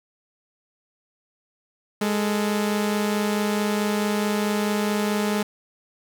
sawtooth tone pair together, 207 / 438.6 Hz, G#3 / A4, -5 / -6 cents, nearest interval octave + minor second, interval 1299 cents, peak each -18 / -25 dBFS, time 2.01-5.43 s, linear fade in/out 5 ms, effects none

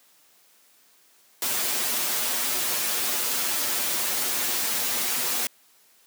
white noise with comb filter, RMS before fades -26 dBFS, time 1.42-5.47 s, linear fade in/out 2 ms, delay 8.3 ms, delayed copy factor +0.9, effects white hiss -59 dBFS RMS until 6.06 s + high-pass 200 Hz 12 dB/octave

